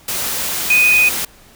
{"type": "tone in noise", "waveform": "sine", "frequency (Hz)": 2489, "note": "D#7", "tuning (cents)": 0, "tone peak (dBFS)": -9, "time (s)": [0.7, 1.09], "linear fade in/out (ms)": 5, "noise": "white", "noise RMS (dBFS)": -21, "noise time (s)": [0.08, 1.25], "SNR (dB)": 9, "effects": ["pink hiss -46 dBFS RMS until 1.55 s"]}